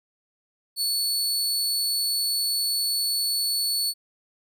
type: tone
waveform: sawtooth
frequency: 4435 Hz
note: C#8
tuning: in tune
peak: -20 dBFS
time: 0.76-3.94 s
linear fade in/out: 50 ms
effects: none